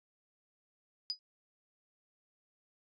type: tone with exponential decay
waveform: sine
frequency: 4947 Hz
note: D#8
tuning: 11 cents flat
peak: -28 dBFS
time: 1.1-1.19 s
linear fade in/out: 0 ms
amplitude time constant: 18 ms
effects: tanh soft clip ceiling -24 dBFS + resampled to 22050 Hz